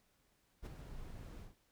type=noise with ADSR envelope; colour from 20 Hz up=brown; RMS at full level=-41 dBFS; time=0.62-1.55 s; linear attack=44 ms; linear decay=11 ms; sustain=-8 dB; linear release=140 ms; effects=pink hiss -75 dBFS RMS until 1.71 s